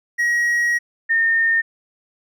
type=tone pair in turn; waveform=triangle / sine; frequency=1900 / 1824.2 Hz; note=A#6 / A#6; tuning=+33 / -38 cents; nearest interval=minor second; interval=71 cents; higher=first; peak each=-14 dBFS; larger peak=neither; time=0.18-0.79 / 1.09-1.62 s; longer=first; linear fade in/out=20 ms; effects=none